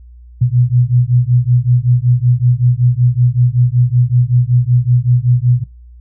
sine beating tone pair, 120.6 / 125.9 Hz, B2 / B2, -41 / +34 cents, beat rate 5.3 Hz, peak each -12 dBFS, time 0.41-5.64 s, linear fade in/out 10 ms, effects noise-tail reverb RT60 0.2 s tail -19 dB re dry + added 60 Hz sine -35 dBFS peak until 6 s

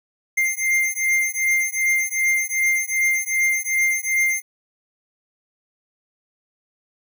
square beating tone pair, 2100 / 2102.6 Hz, C7 / C7, +6 / +8 cents, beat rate 2.6 Hz, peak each -22 dBFS, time 0.37-4.42 s, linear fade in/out 10 ms, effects none

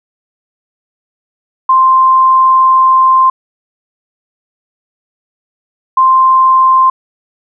sine tone pair in turn, 1046.5 / 1046.5 Hz, C6 / C6, 0 / 0 cents, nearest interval unison, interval 0 cents, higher neither, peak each -4 dBFS, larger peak neither, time 1.69-3.3 / 5.97-6.9 s, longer first, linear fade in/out 5 ms, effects none

